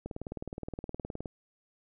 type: click train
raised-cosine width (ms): 2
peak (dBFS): -24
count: 24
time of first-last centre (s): 0.06-1.258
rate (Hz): 19.2
effects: none